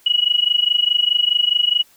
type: tone with amplitude modulation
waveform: sine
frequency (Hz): 2917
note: F#7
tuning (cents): -25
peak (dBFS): -10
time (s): 0.06-1.83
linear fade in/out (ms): 5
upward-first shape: sine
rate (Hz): 24.8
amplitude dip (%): 90
effects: white hiss -53 dBFS RMS until 1.96 s